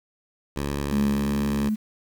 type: tone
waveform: 10% pulse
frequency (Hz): 71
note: C#2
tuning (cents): +42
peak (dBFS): -18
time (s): 0.56-1.69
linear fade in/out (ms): 5
type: tone with pitch glide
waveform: sine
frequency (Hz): 210 to 214.8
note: G#3 to A3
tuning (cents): +19 to -41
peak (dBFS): -21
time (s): 0.91-1.76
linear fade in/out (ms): 20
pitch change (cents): +40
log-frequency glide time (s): 1.06-1.59
effects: 8-bit